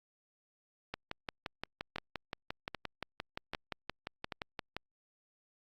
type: two click trains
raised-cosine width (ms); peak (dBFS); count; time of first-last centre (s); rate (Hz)
0.3; -22 / -21; 4 / 23; 1.96-4.322 / 0.94-4.766; 1.27 / 5.75
effects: Opus 48 kbps